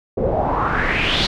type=noise with low-pass filter sweep; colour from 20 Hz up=pink; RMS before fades=-19 dBFS; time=0.17-1.27 s; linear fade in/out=10 ms; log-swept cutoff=450 to 4300 Hz; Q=4.6; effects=none